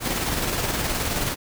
pink noise with tremolo, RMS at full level -24 dBFS, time 0-1.36 s, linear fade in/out 50 ms, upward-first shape square, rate 19 Hz, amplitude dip 30%, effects none

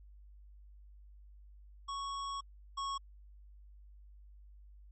square tone pair in turn, 1108.7 / 1101.7 Hz, C#6 / C#6, 0 / -11 cents, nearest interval unison, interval 11 cents, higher first, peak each -38 / -36 dBFS, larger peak second, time 1.88-2.41 / 2.77-2.98 s, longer first, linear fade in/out 10 ms, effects added 50 Hz sine -53 dBFS peak until 4.91 s + MP3 32 kbps

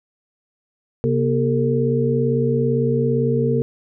sine tone cluster, 133.2 / 237.8 / 395.8 / 453.6 Hz, C3 / A#3 / G4 / A#4, +31 / +35 / +17 / -47 cents, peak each -20 / -22 / -26 / -20 dBFS, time 1.04-3.62 s, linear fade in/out 0 ms, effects none

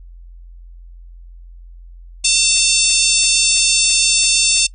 harmonic tone, 897 Hz, A5, 33 cents sharp, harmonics 3 / 4 / 5 / 6 / 7 / 8 / 9 / 10, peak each -20 / -20 / -20 / -20 / -20 / -20 / -20 / -20 dBFS, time 2.24-4.67 s, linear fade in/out 10 ms, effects noise-tail reverb RT60 0.1 s tail -22 dB re dry + added 43 Hz sine -35 dBFS peak until 4.74 s

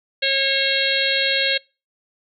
harmonic tone with a mistuned harmonic, 544 Hz, C#5, 33 cents flat, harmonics 1 / 3 / 4 / 5 / 6 / 7 / 8, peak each -25 / -25 / -25 / -25 / -25 / -25 / -25 dBFS, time 0.22-1.58 s, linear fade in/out 10 ms, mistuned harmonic 8, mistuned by -44 cents, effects noise-tail reverb RT60 0.3 s tail -25 dB re dry

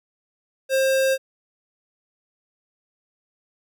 square tone, 532 Hz, C5, 29 cents sharp, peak -18 dBFS, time 0.69-1.18 s, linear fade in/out 50 ms, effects none

